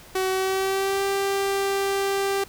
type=tone with pitch glide; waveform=sawtooth; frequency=376.8 to 393.7 Hz; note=F#4 to G4; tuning=+32 to +8 cents; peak=-18 dBFS; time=0.15-2.44 s; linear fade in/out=5 ms; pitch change=+76 cents; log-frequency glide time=0.3-1.03 s; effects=pink hiss -47 dBFS RMS until 2.48 s